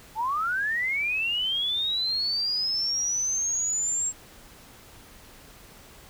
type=linear sweep; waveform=sine; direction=up; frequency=840 to 7600 Hz; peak=-24 dBFS; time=0.15-4.13 s; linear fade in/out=50 ms; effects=pink hiss -50 dBFS RMS until 6.09 s